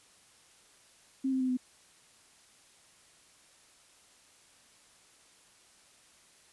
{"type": "tone with pitch steps", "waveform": "sine", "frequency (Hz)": [266.3, 261.7, 257.2, 252.8], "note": ["C4", "C4", "C4", "B3"], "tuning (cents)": [31, 0, -30, 41], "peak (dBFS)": -27, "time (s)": [1.24, 1.572], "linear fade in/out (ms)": 10, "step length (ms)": 83, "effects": ["white hiss -61 dBFS RMS until 6.52 s", "resampled to 24000 Hz"]}